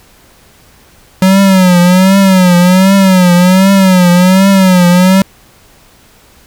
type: tone with vibrato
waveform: square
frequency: 185.7 Hz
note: F#3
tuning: 7 cents sharp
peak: -4 dBFS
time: 1.22-5.22 s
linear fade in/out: 2 ms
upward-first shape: triangle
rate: 1.3 Hz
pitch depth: 110 cents each way
effects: pink hiss -43 dBFS RMS until 6.46 s